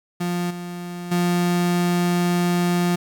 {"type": "tone with level steps", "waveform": "35% pulse", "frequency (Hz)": 175.7, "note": "F3", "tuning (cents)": 11, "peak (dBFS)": [-20, -28, -16], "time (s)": [0.2, 2.96], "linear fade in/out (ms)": 10, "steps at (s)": [0.5, 1.11], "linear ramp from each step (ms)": 10, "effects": ["9-bit"]}